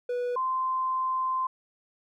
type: tone pair in turn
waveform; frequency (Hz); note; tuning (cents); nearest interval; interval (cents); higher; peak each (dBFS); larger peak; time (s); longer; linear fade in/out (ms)
triangle / sine; 490.2 / 1038.7; B4 / C6; -13 / -13; octave + minor second; 1300; second; -25; neither; 0.09-0.36 / 0.36-1.47; second; 5
effects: none